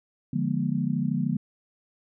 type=chord; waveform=sine; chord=D diminished seventh; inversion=none; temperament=equal with one note detuned; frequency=146.83 / 174.61 / 207.7 / 240.7 Hz; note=D3 / F3 / Ab3 / Cb4; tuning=0 / 0 / 0 / -44 cents; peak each=-29 dBFS; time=0.33-1.37 s; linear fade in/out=5 ms; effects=none